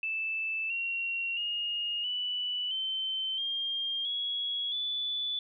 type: tone with pitch steps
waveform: sine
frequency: 2637 / 2743 / 2853 / 2967 / 3086 / 3209 / 3338 / 3472 Hz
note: E7 / F7 / F7 / F#7 / G7 / G7 / G#7 / A7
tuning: 0 / -32 / +36 / +4 / -28 / +40 / +8 / -24 cents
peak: -30 dBFS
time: 0.03-5.39 s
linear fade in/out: 2 ms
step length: 670 ms
effects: none